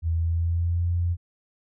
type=tone with pitch glide; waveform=sine; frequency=82.41 to 86.71 Hz; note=E2 to F2; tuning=0 to -12 cents; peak=-21 dBFS; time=0.02-1.17 s; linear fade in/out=50 ms; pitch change=+88 cents; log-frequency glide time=0.13-0.88 s; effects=none